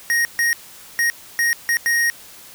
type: tone bursts at uneven times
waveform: square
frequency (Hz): 1870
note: A#6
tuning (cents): +5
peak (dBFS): -16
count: 6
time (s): 0.1-0.25 / 0.39-0.53 / 0.99-1.1 / 1.39-1.53 / 1.69-1.77 / 1.86-2.1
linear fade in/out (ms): 0
effects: white hiss -42 dBFS RMS until 2.54 s